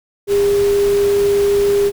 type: tone in noise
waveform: sine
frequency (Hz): 403.3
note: G4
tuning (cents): +49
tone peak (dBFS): -11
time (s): 0.27-1.92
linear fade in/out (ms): 50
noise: pink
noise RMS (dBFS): -28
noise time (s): 0.27-1.92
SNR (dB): +14
effects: none